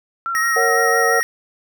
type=tone with vibrato; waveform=sine; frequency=1329 Hz; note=E6; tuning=14 cents sharp; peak=-20 dBFS; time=0.26-1.21 s; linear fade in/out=0 ms; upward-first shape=sine; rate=5.9 Hz; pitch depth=56 cents each way
type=tone; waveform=square; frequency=1877 Hz; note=A#6; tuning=11 cents sharp; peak=-18 dBFS; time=0.35-1.23 s; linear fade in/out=0 ms
type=chord; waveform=sine; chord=F# major; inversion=first; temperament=just; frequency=462.5 / 555 / 740 Hz; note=A#4 / C#5 / F#5; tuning=-14 / +2 / 0 cents; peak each=-19 / -23 / -21 dBFS; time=0.56-1.2 s; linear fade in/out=5 ms
effects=none